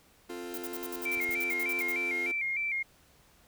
40% pulse chord, F major, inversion second, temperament equal, 261.6 / 349.2 / 440 Hz, C4 / F4 / A4, 0 / 0 / 0 cents, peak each -44 / -39 / -44 dBFS, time 0.29-2.32 s, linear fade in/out 10 ms
violet noise bursts, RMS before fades -39 dBFS, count 15, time 0.54-1.919 s, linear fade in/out 0 ms, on 35 ms, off 61 ms
sine tone with vibrato, 2234 Hz, C#7, 13 cents sharp, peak -29 dBFS, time 1.05-2.83 s, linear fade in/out 10 ms, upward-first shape square, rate 3.3 Hz, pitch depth 77 cents each way
clicks, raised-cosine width 5 ms, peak -44 / -38 / -47 dBFS, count 3, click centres 1.174 / 1.292 / 1.377 s
effects pink hiss -62 dBFS RMS until 3.47 s

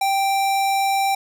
square tone with vibrato, 784 Hz, G5, in tune, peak -18 dBFS, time 0.01-1.15 s, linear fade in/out 5 ms, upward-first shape triangle, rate 20 Hz, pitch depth 10 cents each way, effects none

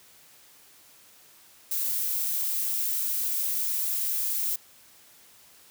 violet noise, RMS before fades -28 dBFS, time 1.71-4.56 s, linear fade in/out 5 ms, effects white hiss -55 dBFS RMS until 5.7 s + high-pass 60 Hz 12 dB/octave

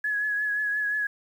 sine tone with vibrato, 1686 Hz, G#6, 26 cents sharp, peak -24 dBFS, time 0.04-1.07 s, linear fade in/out 5 ms, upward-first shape triangle, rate 5.7 Hz, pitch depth 35 cents each way, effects 9-bit

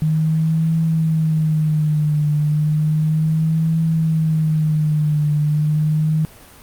sine tone with vibrato, 155.56 Hz, D#3, in tune, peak -14 dBFS, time 0.02-6.25 s, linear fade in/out 0 ms, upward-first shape triangle, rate 0.33 Hz, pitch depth 77 cents each way, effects pink hiss -43 dBFS RMS until 6.62 s + Opus 32 kbps

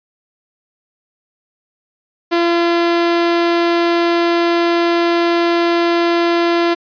sawtooth tone, 341.4 Hz, F4, 39 cents flat, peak -8 dBFS, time 2.31-6.75 s, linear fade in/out 20 ms, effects resampled to 11025 Hz

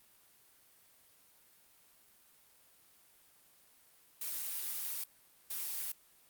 blue noise bursts at uneven times, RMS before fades -39 dBFS, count 2, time 4.21-5.04 / 5.5-5.92 s, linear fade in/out 5 ms, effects white hiss -65 dBFS RMS until 6.29 s + Opus 32 kbps

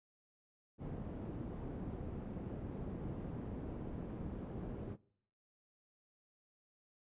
white low-pass noise, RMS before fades -44 dBFS, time 0.78-4.97 s, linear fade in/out 50 ms, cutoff 270 Hz, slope 12 dB/octave, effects noise-tail reverb RT60 0.7 s tail -23 dB re dry + resampled to 8000 Hz

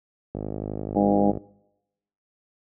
click train, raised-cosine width 2 ms, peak -17 dBFS, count 54, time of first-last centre 0.35-1.373 s, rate 51.8 Hz
harmonic tone, 101.4 Hz, G#2, 41 cents flat, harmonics 2 / 3 / 4 / 5 / 6 / 7 / 8, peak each -22 / -24 / -29 / -26 / -27 / -29 / -27 dBFS, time 0.95-1.32 s, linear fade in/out 20 ms
effects noise-tail reverb RT60 0.9 s tail -24 dB re dry + high-pass 60 Hz 12 dB/octave

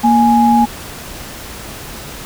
sine tone pair together, 233.8 / 833 Hz, A#3 / G#5, +5 / +5 cents, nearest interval octave + minor seventh, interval 2200 cents, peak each -10 dBFS, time 0.03-0.66 s, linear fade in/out 20 ms, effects pink hiss -30 dBFS RMS until 2.25 s

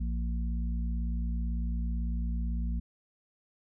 harmonic tone, 58 Hz, A#1, 8 cents flat, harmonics 1 / 3 / 4, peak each -29 / -39 / -41 dBFS, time 0-2.8 s, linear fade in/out 10 ms, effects none

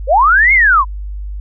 sine linear two-way sweep, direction up then down, 478.6 to 2195 to 962 Hz, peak -6 dBFS, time 0.07-0.85 s, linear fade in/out 50 ms, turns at 0.53 s, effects added 50 Hz sine -21 dBFS peak until 1.4 s

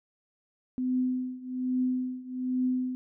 sine tone with tremolo, 254.2 Hz, C4, 50 cents flat, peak -23 dBFS, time 0.78-2.95 s, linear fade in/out 0 ms, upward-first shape triangle, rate 1.2 Hz, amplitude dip 90%, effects none

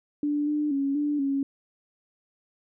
sine tone with pitch steps, 293.3 / 298.2 / 276.9 / 293.5 / 275.7 Hz, D4 / D4 / C#4 / D4 / C#4, -2 / +27 / -2 / -1 / -9 cents, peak -23 dBFS, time 0.23-1.43 s, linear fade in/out 2 ms, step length 240 ms, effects none

